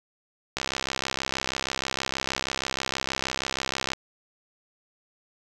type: click train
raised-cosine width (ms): 0.2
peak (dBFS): -9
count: 224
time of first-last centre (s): 0.57-3.933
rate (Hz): 66.3
effects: none